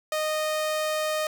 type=tone; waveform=sawtooth; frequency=618 Hz; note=D#5; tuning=12 cents flat; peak=-21 dBFS; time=0.12-1.27 s; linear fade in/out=2 ms; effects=none